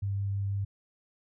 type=tone with vibrato; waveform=sine; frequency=99.3 Hz; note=G2; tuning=23 cents sharp; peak=-28 dBFS; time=0.02-0.65 s; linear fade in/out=10 ms; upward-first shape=triangle; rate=6.1 Hz; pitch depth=9 cents each way; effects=none